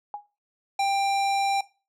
sine tone with exponential decay, 825 Hz, G#5, 12 cents flat, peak -27 dBFS, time 0.14-0.26 s, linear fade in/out 1 ms, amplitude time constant 25 ms
square tone, 791 Hz, G5, 15 cents sharp, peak -22 dBFS, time 0.79-1.61 s, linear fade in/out 5 ms
effects noise-tail reverb RT60 0.3 s tail -19 dB re dry + low-pass 8000 Hz 12 dB/octave

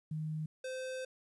sine / square tone pair in turn, 155.56 / 517.2 Hz, D#3 / C5, 0 / -20 cents, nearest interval octave + major sixth, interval 2080 cents, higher second, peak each -35 / -39 dBFS, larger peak first, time 0.11-0.46 / 0.64-1.05 s, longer second, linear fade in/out 5 ms, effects resampled to 24000 Hz + 12-bit

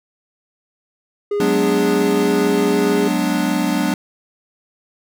triangle tone, 410.1 Hz, G#4, 22 cents flat, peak -15 dBFS, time 1.31-3.08 s, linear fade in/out 5 ms
square chord, G# half-diminished seventh, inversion third, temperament equal with one note detuned, 185 / 209.5 / 246.9 / 293.7 Hz, F#3 / G#3 / B3 / D4, 0 / +15 / 0 / 0 cents, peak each -23 / -24 / -23 / -21 dBFS, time 1.4-3.94 s, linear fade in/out 2 ms
effects none

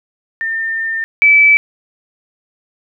sine tone pair in turn, 1806 / 2306 Hz, A6 / D7, +45 / -32 cents, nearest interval major third, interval 423 cents, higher second, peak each -16 / -5 dBFS, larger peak second, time 0.41-1.04 / 1.22-1.57 s, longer first, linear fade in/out 0 ms, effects none

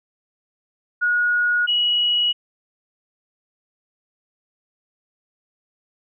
sine tone pair in turn, 1449 / 2916 Hz, F#6 / F#7, -37 / -26 cents, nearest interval octave, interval 1211 cents, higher second, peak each -16 dBFS, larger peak neither, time 1.01-1.67 / 1.67-2.33 s, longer neither, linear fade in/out 20 ms, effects none

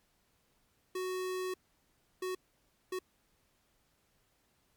square tone bursts at uneven times, 370 Hz, F#4, in tune, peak -35 dBFS, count 3, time 0.95-1.54 / 2.22-2.35 / 2.92-2.99 s, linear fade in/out 5 ms, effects pink hiss -73 dBFS RMS until 4.76 s + MP3 96 kbps

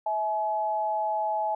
sine tone pair together, 650 / 849.9 Hz, E5 / G#5, -24 / +40 cents, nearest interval perfect fourth, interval 464 cents, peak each -30 / -26 dBFS, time 0.06-1.55 s, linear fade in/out 5 ms, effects none

